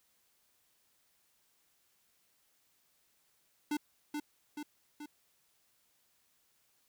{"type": "tone with echo", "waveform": "square", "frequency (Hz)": 297.1, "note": "D4", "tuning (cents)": 20, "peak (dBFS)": -32, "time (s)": [3.71, 3.77], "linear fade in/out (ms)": 5, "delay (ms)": 430, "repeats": 3, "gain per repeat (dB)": -4, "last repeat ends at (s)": 5.06, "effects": ["white hiss -73 dBFS RMS until 6.88 s"]}